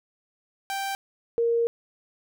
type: tone pair in turn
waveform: sawtooth / sine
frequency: 784 / 466.2 Hz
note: G5 / A#4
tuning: 0 / 0 cents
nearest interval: major sixth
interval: 900 cents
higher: first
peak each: -24 / -20 dBFS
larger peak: second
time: 0.7-0.95 / 1.38-1.67 s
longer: second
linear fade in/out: 0 ms
effects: none